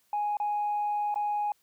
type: tone with dropouts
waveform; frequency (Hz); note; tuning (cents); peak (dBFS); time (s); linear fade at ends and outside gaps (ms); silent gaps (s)
sine; 830.6; G#5; 0; -25; 0.13-1.52; 2; 0.37-0.4 / 1.143-1.158
effects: tanh soft clip ceiling -23 dBFS + white hiss -69 dBFS RMS until 1.62 s